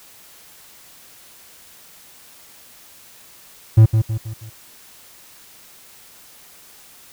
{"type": "tone with echo", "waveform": "triangle", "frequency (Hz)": 110.5, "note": "A2", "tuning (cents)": 8, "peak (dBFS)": -3, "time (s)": [3.77, 3.86], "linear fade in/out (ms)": 10, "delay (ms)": 160, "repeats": 4, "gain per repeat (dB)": -7, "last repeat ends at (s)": 4.5, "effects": ["white hiss -46 dBFS RMS until 7.12 s"]}